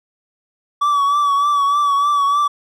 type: tone with vibrato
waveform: triangle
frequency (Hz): 1145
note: D6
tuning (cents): -44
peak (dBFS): -11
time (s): 0.81-2.48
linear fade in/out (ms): 10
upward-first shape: triangle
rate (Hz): 3.3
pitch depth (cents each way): 50
effects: none